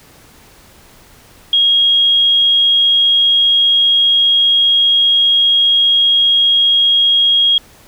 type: tone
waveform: sine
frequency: 3275 Hz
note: G#7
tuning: 25 cents flat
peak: -8 dBFS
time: 1.53-7.58 s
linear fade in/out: 2 ms
effects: pink hiss -44 dBFS RMS until 7.87 s